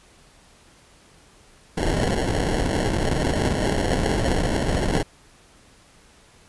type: noise with sample-and-hold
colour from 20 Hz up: pink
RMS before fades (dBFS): -22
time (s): 1.77-5.03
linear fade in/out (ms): 5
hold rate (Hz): 1225
effects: pink hiss -53 dBFS RMS until 6.48 s + resampled to 24000 Hz